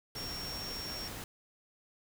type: tone in noise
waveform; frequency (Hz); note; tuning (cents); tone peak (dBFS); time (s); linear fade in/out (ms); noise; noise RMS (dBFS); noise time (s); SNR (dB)
sine; 5520; F8; -21; -40; 0.16-1.08; 2; pink; -43; 0.15-1.24; 0
effects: none